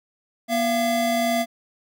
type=tone pair together; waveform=square; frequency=240.6 / 680 Hz; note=B3 / F5; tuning=-45 / -46 cents; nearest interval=octave + tritone; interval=1799 cents; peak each=-25 / -22 dBFS; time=0.48-1.46 s; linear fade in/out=50 ms; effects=none